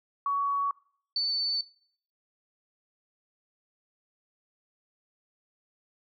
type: tone pair in turn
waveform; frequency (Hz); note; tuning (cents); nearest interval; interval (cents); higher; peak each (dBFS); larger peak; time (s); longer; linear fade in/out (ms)
sine; 1124 / 4508; C#6 / C#8; +24 / +28; 2 octaves; 2404; second; -25 / -25; neither; 0.26-0.71 / 1.16-1.61; neither; 2
effects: noise-tail reverb RT60 0.6 s tail -23 dB re dry